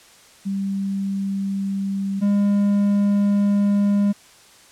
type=tone pair in turn; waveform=sine / triangle; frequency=196 / 202.6 Hz; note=G3 / G#3; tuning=0 / -43 cents; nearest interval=minor second; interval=57 cents; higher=second; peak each=-21 / -13 dBFS; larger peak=second; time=0.45-2.21 / 2.21-4.13 s; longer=second; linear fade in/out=20 ms; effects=white hiss -49 dBFS RMS until 4.71 s + low-pass 9000 Hz 12 dB/octave